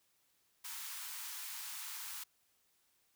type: high-pass noise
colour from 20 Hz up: white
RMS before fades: -45 dBFS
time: 0.64-2.24 s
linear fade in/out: 10 ms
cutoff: 830 Hz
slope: 96 dB/octave
effects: white hiss -75 dBFS RMS until 3.15 s